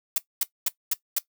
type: noise bursts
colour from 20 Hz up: blue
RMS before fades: -23 dBFS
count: 5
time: 0.16-1.185 s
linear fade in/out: 2 ms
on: 21 ms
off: 230 ms
effects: noise-tail reverb RT60 0.1 s tail -17 dB re dry